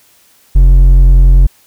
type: tone with hard clipping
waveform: sine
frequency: 44.62 Hz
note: F1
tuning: 38 cents sharp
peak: -3 dBFS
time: 0.55-1.47 s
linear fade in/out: 10 ms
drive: 5 dB
effects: white hiss -48 dBFS RMS until 1.66 s